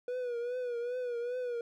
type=tone with vibrato; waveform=triangle; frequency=487.5 Hz; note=B4; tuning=23 cents flat; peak=-31 dBFS; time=0.08-1.61 s; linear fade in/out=2 ms; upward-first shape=triangle; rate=2.5 Hz; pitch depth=74 cents each way; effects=none